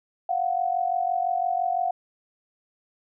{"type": "tone pair together", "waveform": "sine", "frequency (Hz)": [699, 744.9], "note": ["F5", "F#5"], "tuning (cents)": [1, 11], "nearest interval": "minor second", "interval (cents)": 110, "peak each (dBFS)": -25, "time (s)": [0.29, 1.91], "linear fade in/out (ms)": 5, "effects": []}